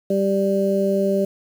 harmonic tone, 196 Hz, G3, in tune, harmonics 1 / 2 / 3, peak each -21 / -21 / -21 dBFS, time 0.1-1.25 s, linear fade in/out 5 ms, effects 7-bit

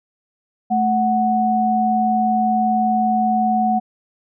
sine tone pair together, 218.7 / 740 Hz, A3 / F#5, -10 / 0 cents, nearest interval octave + major sixth, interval 2110 cents, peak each -19 / -16 dBFS, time 0.7-3.8 s, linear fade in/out 20 ms, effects none

